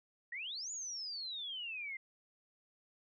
sine exponential two-way sweep, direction up then down, 1841 to 7020 to 2062 Hz, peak -40 dBFS, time 0.32-1.97 s, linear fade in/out 5 ms, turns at 0.71 s, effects none

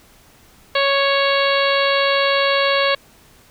harmonic tone, 554.4 Hz, C#5, in tune, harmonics 1 / 2 / 3 / 4 / 5 / 6 / 7 / 8, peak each -18 / -21 / -23 / -24 / -25 / -26 / -26 / -27 dBFS, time 0.75-2.95 s, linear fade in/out 5 ms, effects pink hiss -50 dBFS RMS until 3.5 s

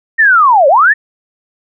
sine linear two-way sweep, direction down then up, 1864.7 to 523.3 to 1864.7 Hz, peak -4 dBFS, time 0.18-0.94 s, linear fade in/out 20 ms, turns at 0.68 s, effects none

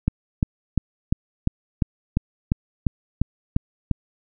click train, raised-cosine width 5 ms, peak -6 dBFS, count 12, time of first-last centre 0.08-3.913 s, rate 2.87 Hz, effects none

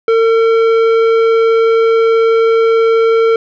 triangle tone with tanh clipping, 453.1 Hz, A#4, 49 cents flat, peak -9 dBFS, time 0.08-3.36 s, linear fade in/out 2 ms, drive 16 dB, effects none

